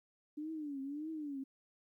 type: tone with vibrato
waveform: sine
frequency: 293.7 Hz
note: D4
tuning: in tune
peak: -39 dBFS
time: 0.37-1.44 s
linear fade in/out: 10 ms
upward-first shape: triangle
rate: 1.7 Hz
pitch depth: 170 cents each way
effects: 13-bit